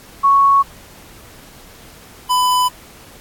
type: tone pair in turn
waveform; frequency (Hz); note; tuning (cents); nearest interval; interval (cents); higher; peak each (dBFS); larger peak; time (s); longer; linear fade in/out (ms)
sine / square; 1108.7 / 999.6; C#6 / B5; 0 / +21; major second; 179; first; -8 / -13; first; 0.23-0.63 / 2.29-2.69; neither; 20
effects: pink hiss -42 dBFS RMS until 3.2 s + AAC 64 kbps